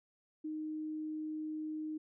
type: tone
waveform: sine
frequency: 309.7 Hz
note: D#4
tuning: 8 cents flat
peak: -37 dBFS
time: 0.44-1.98 s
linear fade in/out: 10 ms
effects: none